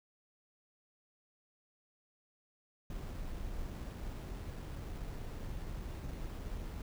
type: noise with sample-and-hold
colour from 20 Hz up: brown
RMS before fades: -42 dBFS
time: 2.9-6.82 s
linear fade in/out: 2 ms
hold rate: 6300 Hz
effects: none